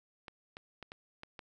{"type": "clicks", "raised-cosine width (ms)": 0.3, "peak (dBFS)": -29, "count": 6, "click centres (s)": [0.282, 0.569, 0.827, 0.919, 1.234, 1.392], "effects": []}